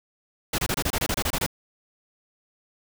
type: noise bursts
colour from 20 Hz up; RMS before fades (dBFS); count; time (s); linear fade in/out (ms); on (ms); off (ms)
pink; -25; 12; 0.53-1.464; 5; 54; 26
effects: none